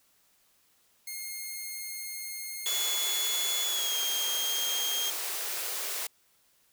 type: tone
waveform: 5% pulse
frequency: 2139 Hz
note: C7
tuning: 38 cents sharp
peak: -26 dBFS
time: 1.07-3.64 s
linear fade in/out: 5 ms
type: high-pass noise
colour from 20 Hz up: white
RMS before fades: -34 dBFS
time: 2.66-6.07 s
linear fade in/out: 5 ms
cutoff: 340 Hz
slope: 48 dB/octave
type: tone with pitch glide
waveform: 30% pulse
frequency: 3414 to 3222 Hz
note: G#7 to G7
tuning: +47 to +47 cents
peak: -27 dBFS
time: 2.66-5.1 s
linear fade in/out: 0 ms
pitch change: -100 cents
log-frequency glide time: 3.68-3.97 s
effects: white hiss -67 dBFS RMS until 6.72 s